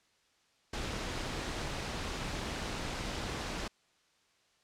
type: noise with amplitude modulation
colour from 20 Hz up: pink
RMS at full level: -35 dBFS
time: 0.73-3.68 s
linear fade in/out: 5 ms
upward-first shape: sine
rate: 283 Hz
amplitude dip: 50%
effects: white hiss -70 dBFS RMS until 4.63 s + low-pass 6000 Hz 12 dB/octave